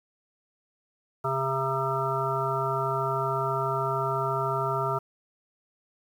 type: harmonic tone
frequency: 133.8 Hz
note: C3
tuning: 39 cents sharp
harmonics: 1 / 3 / 5 / 7 / 9 / 10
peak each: -32 / -32 / -32 / -32 / -32 / -32 dBFS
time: 1.24-4.99 s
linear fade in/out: 10 ms
effects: 9-bit